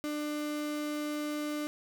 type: tone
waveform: 35% pulse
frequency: 298.2 Hz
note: D4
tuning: 27 cents sharp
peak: -31 dBFS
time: 0.04-1.67 s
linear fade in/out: 0 ms
effects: none